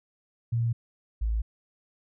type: tone pair in turn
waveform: sine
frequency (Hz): 116.6 / 54.92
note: A#2 / A1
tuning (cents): +1 / -3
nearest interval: octave + minor second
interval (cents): 1304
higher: first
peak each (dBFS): -23 / -24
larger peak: first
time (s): 0.52-0.73 / 1.21-1.42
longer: neither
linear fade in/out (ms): 10
effects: none